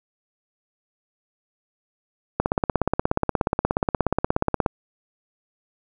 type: click train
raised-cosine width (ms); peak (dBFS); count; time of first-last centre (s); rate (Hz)
1; -5; 39; 2.4-4.662; 16.8
effects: none